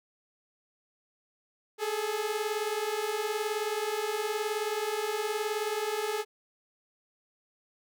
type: beating tone pair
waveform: sawtooth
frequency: 415.3 / 434.3 Hz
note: G#4 / A4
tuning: 0 / -23 cents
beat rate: 19 Hz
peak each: -29 / -28 dBFS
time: 1.78-6.25 s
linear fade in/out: 50 ms
effects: none